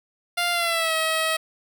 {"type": "tone with pitch glide", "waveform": "10% pulse", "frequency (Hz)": [698.5, 640.5], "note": ["F5", "E5"], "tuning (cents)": [0, -50], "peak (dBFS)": -13, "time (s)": [0.37, 1.37], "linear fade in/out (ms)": 10, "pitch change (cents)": -150, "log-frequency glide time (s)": [0.52, 0.94], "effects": []}